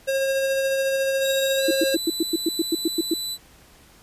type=tone with tremolo; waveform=square; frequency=539 Hz; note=C#5; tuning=49 cents flat; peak=-20 dBFS; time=0.07-1.96 s; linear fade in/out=20 ms; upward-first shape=sine; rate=14 Hz; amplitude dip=25%
type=tone with pitch glide; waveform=sawtooth; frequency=3797 to 3983 Hz; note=A#7 to B7; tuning=+31 to +14 cents; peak=-24 dBFS; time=1.2-3.38 s; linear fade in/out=50 ms; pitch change=+83 cents; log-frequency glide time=1.58-1.63 s
type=tone bursts; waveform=sine; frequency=329.6 Hz; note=E4; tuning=in tune; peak=-17 dBFS; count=12; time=1.68-3.14 s; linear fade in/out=5 ms; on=30 ms; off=100 ms
effects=pink hiss -52 dBFS RMS until 4.02 s + resampled to 32000 Hz